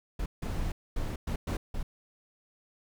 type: noise bursts at uneven times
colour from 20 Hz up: brown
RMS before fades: -32 dBFS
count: 6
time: 0.19-0.26 / 0.42-0.72 / 0.96-1.16 / 1.27-1.36 / 1.47-1.57 / 1.74-1.83 s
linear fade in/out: 5 ms
effects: none